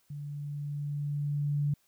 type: tone with level ramp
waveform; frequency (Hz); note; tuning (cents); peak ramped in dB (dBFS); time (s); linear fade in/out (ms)
sine; 145.2; D3; -19; -37 to -25; 0.1-1.74; 5
effects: white hiss -70 dBFS RMS until 1.87 s